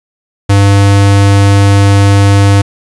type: tone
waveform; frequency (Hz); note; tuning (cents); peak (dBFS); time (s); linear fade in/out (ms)
square; 99.8; G2; +32; -4; 0.49-2.62; 10
effects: resampled to 24000 Hz + 7-bit